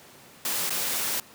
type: noise with dropouts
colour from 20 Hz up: white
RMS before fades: -28 dBFS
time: 0.45-1.2 s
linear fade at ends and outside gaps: 2 ms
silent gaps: 0.696-0.704 s
effects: pink hiss -50 dBFS RMS until 1.34 s + high-pass 150 Hz 12 dB/octave